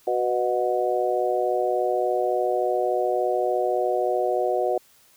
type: harmonic tone with a mistuned harmonic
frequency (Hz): 123.47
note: B2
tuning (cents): 0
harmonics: 3 / 4 / 5 / 6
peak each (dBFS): -26 / -26 / -26 / -26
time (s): 0.07-4.78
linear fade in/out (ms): 5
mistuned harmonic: 6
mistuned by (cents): -23
effects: white hiss -57 dBFS RMS until 5.16 s